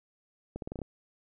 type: accelerating click train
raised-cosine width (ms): 2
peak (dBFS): -24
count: 7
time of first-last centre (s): 0.56-0.817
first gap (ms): 62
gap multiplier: 0.85
effects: none